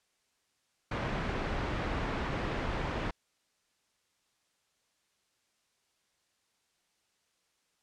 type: low-pass noise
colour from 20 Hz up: pink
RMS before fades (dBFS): -34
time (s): 0.91-3.11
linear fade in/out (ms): 5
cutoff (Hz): 2200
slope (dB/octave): 12
effects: white hiss -75 dBFS RMS until 7.82 s + low-pass 8000 Hz 12 dB/octave